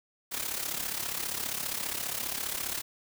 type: noise with amplitude modulation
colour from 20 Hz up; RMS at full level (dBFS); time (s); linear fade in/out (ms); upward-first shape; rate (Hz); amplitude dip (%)
white; -31; 0.31-2.82; 20; sine; 34.9; 70
effects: none